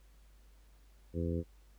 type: harmonic tone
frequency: 84.4 Hz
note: E2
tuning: 41 cents sharp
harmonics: 1 / 2 / 3 / 4 / 5 / 6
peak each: -35 / -38 / -40 / -41 / -42 / -43 dBFS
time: 1.13-1.44 s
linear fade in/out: 50 ms
effects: added 50 Hz sine -58 dBFS peak until 1.78 s + pink hiss -70 dBFS RMS until 1.78 s